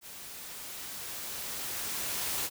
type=noise with level ramp; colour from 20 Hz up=white; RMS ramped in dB=-46 to -32 dBFS; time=0.01-2.5 s; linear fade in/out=50 ms; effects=none